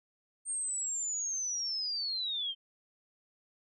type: linear sweep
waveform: sine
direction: down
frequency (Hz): 8720 to 3100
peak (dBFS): -32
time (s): 0.45-2.55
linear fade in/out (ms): 50
effects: none